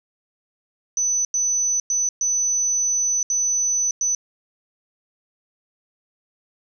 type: tone bursts at uneven times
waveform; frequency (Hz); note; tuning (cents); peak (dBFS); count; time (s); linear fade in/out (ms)
sine; 6000; F#8; +23; -18; 6; 0.97-1.25 / 1.34-1.8 / 1.9-2.09 / 2.21-3.23 / 3.3-3.91 / 4.01-4.15; 2
effects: none